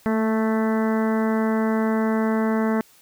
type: harmonic tone with a mistuned harmonic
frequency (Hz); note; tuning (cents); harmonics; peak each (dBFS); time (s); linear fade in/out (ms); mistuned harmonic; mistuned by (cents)
220; A3; 0; 1 / 2 / 3 / 4 / 5 / 6 / 7 / 8 / 9; -20 / -26 / -30 / -32 / -34 / -36 / -37 / -38 / -39; 0.06-2.81; 0; 1; +18
effects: white hiss -54 dBFS RMS until 3.01 s